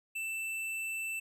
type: tone with hard clipping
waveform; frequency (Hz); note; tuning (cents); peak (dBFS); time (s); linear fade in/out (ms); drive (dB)
triangle; 2660; E7; +15; -36; 0.15-1.2; 10; 15
effects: none